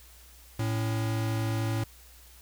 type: tone pair together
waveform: square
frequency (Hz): 111.24 / 280.3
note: A2 / C#4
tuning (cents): +19 / +19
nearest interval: octave + major third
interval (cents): 1600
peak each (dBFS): -28 / -38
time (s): 0.59-1.84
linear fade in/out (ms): 5
effects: added 60 Hz sine -53 dBFS peak until 2.41 s + white hiss -55 dBFS RMS until 2.41 s